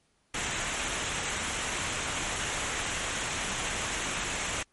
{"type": "noise with comb filter", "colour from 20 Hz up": "pink", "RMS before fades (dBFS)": -32, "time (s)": [0.34, 4.63], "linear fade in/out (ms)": 5, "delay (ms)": 0.21, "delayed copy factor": -0.55, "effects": ["pink hiss -70 dBFS RMS until 4.72 s", "MP3 48 kbps"]}